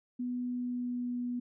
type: tone with pitch glide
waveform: sine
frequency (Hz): 246.9 to 244.5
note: B3 to B3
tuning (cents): 0 to -17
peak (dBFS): -32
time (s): 0.19-1.4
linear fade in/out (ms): 10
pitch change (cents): -17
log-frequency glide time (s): 0.48-1.17
effects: none